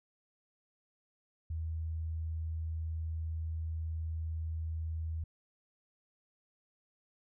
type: tone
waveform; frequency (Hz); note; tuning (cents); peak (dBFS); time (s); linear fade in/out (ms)
sine; 80.5; E2; -41; -34; 1.5-5.24; 5
effects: none